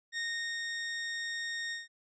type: tone with ADSR envelope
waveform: sawtooth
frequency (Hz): 1851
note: A#6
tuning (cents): -13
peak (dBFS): -29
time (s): 0.12-1.88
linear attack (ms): 54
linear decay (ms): 420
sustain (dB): -2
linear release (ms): 160
effects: resampled to 16000 Hz